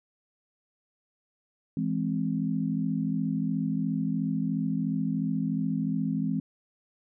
sine chord, E augmented, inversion none, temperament equal, 164.81 / 207.7 / 261.6 Hz, E3 / G#3 / B#3, 0 / 0 / 0 cents, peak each -30 dBFS, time 1.77-6.4 s, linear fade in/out 2 ms, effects none

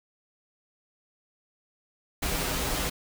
pink noise with comb filter, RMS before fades -29 dBFS, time 2.22-2.9 s, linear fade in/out 10 ms, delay 9 ms, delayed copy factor -0.55, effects none

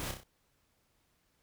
pink noise with echo, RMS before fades -39 dBFS, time 0-0.11 s, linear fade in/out 0 ms, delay 31 ms, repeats 4, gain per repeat -5 dB, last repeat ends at 0.234 s, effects pink hiss -74 dBFS RMS until 1.42 s

